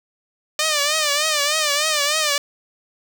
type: tone with vibrato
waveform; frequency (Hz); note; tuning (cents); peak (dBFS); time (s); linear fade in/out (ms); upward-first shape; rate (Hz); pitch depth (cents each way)
5% pulse; 600; D5; +37; -6; 0.59-2.38; 2; triangle; 3.3; 110
effects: none